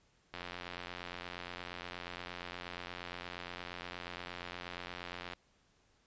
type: click train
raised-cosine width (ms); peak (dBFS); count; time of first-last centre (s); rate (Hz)
0.3; -26; 443; 0.34-5.334; 88.5
effects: pink hiss -71 dBFS RMS until 6.06 s + resampled to 16000 Hz